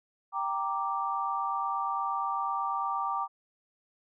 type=chord; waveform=sine; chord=G minor; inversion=none; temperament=equal; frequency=784 / 932.3 / 1174.7 Hz; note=G5 / Bb5 / D6; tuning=0 / 0 / 0 cents; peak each=-34 / -34 / -31 dBFS; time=0.32-3.28 s; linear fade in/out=50 ms; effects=none